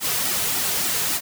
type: noise with flanger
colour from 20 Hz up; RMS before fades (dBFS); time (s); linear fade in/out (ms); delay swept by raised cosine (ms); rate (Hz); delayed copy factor
white; -23; 0-1.21; 50; 1.8 to 3.7; 3.5; -0.7
effects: none